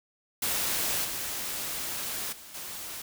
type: noise with level steps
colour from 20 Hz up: white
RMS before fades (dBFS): -29 / -34 / -47 / -39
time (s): 0.42-3.02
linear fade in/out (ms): 5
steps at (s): 1.04 / 2.32 / 2.54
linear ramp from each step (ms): 10
effects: none